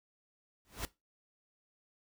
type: noise with exponential growth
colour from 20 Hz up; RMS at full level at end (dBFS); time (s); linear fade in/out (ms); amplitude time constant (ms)
pink; -34; 0.65-0.85; 0; 42
effects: noise-tail reverb RT60 0.2 s tail -18 dB re dry